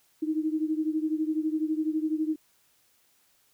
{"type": "beating tone pair", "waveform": "sine", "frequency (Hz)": [309.1, 321.1], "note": ["D#4", "E4"], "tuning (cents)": [-11, -45], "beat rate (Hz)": 12, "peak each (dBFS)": [-27, -30], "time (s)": [0.22, 2.36], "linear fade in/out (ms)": 10, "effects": ["white hiss -66 dBFS RMS until 3.53 s"]}